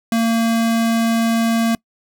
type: tone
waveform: square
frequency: 228.4 Hz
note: A#3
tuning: 35 cents flat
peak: -15 dBFS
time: 0.12-1.75 s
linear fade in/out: 2 ms
effects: noise-tail reverb RT60 0.1 s tail -25 dB re dry

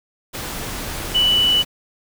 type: tone in noise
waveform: sine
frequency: 2967 Hz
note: F#7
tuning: 4 cents sharp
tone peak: -13 dBFS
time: 1.14-1.63 s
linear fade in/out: 20 ms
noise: pink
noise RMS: -28 dBFS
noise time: 0.33-1.65 s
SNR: +12 dB
effects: none

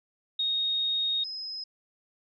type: tone pair in turn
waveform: sine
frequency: 3729 / 5092 Hz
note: A#7 / D#8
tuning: 0 / +39 cents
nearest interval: perfect fourth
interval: 539 cents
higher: second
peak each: -25 / -34 dBFS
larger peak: first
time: 0.39-1.24 / 1.24-1.64 s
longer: first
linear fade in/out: 5 ms
effects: none

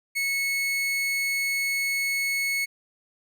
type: tone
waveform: 40% pulse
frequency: 2200 Hz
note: C#7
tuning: 14 cents flat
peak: -23 dBFS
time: 0.15-2.66 s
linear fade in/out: 20 ms
effects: none

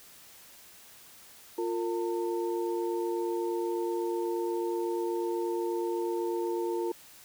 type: tone cluster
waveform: sine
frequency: 350.5 / 458.7 / 902 Hz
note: F4 / A#4 / A5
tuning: +6 / -28 / +43 cents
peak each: -30 / -34 / -38 dBFS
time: 1.58-6.92 s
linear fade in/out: 5 ms
effects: white hiss -53 dBFS RMS until 7.24 s

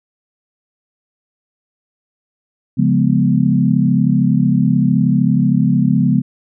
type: chord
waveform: sine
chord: C# dominant seventh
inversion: none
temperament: equal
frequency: 138.59 / 174.61 / 207.7 / 246.9 Hz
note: C#3 / E#3 / G#3 / B3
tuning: 0 / 0 / 0 / 0 cents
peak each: -16 dBFS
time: 2.77-6.22 s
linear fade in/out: 20 ms
effects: none

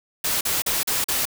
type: noise bursts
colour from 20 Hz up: white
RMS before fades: -23 dBFS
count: 5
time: 0.24-1.254 s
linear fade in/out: 5 ms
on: 170 ms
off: 41 ms
effects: none

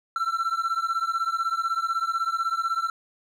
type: beating tone pair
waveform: triangle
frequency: 1338 / 1354 Hz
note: E6 / E6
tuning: +25 / +46 cents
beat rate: 16 Hz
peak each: -25 / -25 dBFS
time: 0.16-2.9 s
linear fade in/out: 2 ms
effects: none

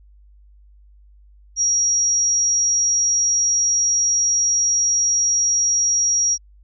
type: tone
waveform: sine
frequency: 5680 Hz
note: F8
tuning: 28 cents sharp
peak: -15 dBFS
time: 1.56-6.38 s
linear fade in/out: 50 ms
effects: added 50 Hz sine -46 dBFS peak until 6.63 s

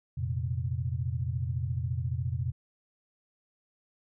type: chord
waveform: sine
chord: F suspended fourth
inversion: none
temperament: equal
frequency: 87.31 / 116.54 / 130.81 Hz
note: F2 / Bb2 / C3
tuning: 0 / 0 / 0 cents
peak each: -33 dBFS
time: 0.17-2.52 s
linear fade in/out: 10 ms
effects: none

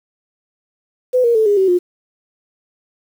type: tone with pitch steps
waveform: sine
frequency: 504 / 470.2 / 438.8 / 409.4 / 382 / 356.4 Hz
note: B4 / A#4 / A4 / G#4 / G4 / F4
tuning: +35 / +15 / -5 / -25 / -45 / +35 cents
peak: -10 dBFS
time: 1.13-1.79 s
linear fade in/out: 20 ms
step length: 110 ms
effects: 7-bit

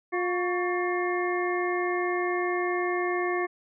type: harmonic tone with a mistuned harmonic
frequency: 355.5 Hz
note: F4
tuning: 31 cents sharp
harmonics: 1 / 2 / 3 / 5 / 6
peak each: -27 / -33 / -33 / -34 / -35 dBFS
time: 0.12-3.47 s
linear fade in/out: 20 ms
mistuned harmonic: 3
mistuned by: +79 cents
effects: none

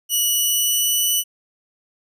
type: tone with pitch glide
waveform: 10% pulse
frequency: 2937 to 2969 Hz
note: F#7 to F#7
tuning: -13 to +5 cents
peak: -9 dBFS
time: 0.09-1.24 s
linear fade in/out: 50 ms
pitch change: +18 cents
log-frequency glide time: 0.21-1.08 s
effects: none

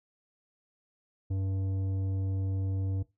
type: tone with tanh clipping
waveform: sine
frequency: 96 Hz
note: G2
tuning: 36 cents flat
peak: -30 dBFS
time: 1.3-3.03 s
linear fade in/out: 10 ms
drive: 10 dB
effects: noise-tail reverb RT60 0.2 s tail -17 dB re dry

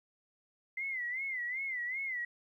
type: tone with vibrato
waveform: sine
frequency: 2046 Hz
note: C7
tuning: 39 cents flat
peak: -34 dBFS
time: 0.77-2.25 s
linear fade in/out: 5 ms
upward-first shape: sine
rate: 2.6 Hz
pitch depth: 120 cents each way
effects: 12-bit

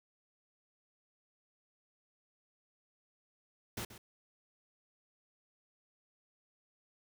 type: noise with echo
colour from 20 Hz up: pink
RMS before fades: -40 dBFS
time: 3.77-3.85 s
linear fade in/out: 5 ms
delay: 130 ms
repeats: 1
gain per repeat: -13 dB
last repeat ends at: 3.98 s
effects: none

